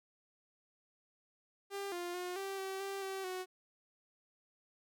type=tone with pitch steps; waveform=sawtooth; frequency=397.7 / 350.8 / 359.2 / 390.2 / 384.4 / 392.6 / 385.3 / 369.3 Hz; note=G4 / F4 / F4 / G4 / G4 / G4 / G4 / F#4; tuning=+25 / +8 / +49 / -8 / -34 / +3 / -30 / -3 cents; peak=-35 dBFS; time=1.7-3.46 s; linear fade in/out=50 ms; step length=220 ms; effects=none